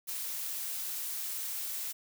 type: noise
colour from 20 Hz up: blue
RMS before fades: -37 dBFS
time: 0.07-1.93 s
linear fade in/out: 20 ms
effects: none